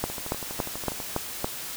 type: two click trains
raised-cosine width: 1 ms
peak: -21 / -11 dBFS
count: 12 / 6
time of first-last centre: 0.1-1.002 / 0.04-1.444 s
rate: 12.2 / 3.56 Hz
effects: white hiss -36 dBFS RMS until 1.76 s